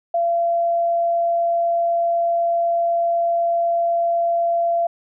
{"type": "tone", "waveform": "sine", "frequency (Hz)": 682, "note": "F5", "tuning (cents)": -41, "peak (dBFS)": -16, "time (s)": [0.14, 4.87], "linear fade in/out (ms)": 5, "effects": []}